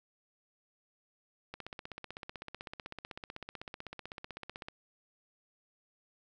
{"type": "click train", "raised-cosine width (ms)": 0.3, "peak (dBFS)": -26, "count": 51, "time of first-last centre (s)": [1.54, 4.685], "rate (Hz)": 15.9, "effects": []}